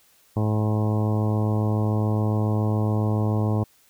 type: harmonic tone with a mistuned harmonic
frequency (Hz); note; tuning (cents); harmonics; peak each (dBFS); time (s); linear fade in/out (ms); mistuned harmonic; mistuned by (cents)
107.1; A2; -46; 1 / 2 / 3 / 4 / 5 / 6 / 7 / 8 / 9 / 10; -21 / -27 / -31 / -33 / -35 / -37 / -38 / -39 / -40 / -41; 0.36-3.64; 10; 8; -26
effects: white hiss -59 dBFS RMS until 3.89 s